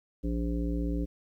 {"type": "harmonic tone", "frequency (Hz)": 57.8, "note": "A#1", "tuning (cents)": -14, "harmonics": [1, 3, 5, 7, 9], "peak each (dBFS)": [-30, -35, -33, -42, -43], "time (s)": [0.23, 1.06], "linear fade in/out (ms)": 20, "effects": ["11-bit"]}